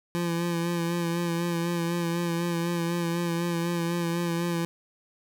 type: tone with vibrato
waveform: 25% pulse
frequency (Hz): 170.6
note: F3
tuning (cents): -40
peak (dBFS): -22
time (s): 0.15-4.65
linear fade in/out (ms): 0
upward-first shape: sine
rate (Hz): 4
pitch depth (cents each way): 30
effects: none